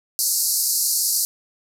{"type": "band-pass noise", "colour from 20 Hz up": "white", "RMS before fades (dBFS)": -21, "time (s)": [0.19, 1.25], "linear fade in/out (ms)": 0, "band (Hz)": [4300, 14000], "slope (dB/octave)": 96, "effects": []}